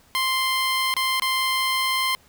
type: tone with dropouts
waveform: 15% pulse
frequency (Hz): 1046.5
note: C6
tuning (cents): 0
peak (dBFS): -14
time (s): 0.15-2.15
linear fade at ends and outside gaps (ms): 0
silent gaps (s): 0.94-0.966 / 1.198-1.221
effects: pink hiss -56 dBFS RMS until 2.28 s